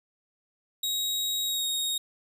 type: tone with pitch glide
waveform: sawtooth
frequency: 3800 to 3746 Hz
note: A#7 to A#7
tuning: +33 to +8 cents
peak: -24 dBFS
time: 0.83-1.98 s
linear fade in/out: 5 ms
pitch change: -25 cents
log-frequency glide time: 1.45-1.66 s
effects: none